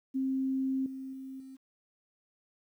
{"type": "tone with level steps", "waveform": "sine", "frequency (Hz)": 265.2, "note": "C4", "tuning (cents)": 23, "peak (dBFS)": [-28, -38, -40, -45], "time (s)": [0.14, 1.57], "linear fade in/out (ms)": 20, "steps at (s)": [0.86, 1.13, 1.4], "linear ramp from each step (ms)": 2, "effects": ["11-bit"]}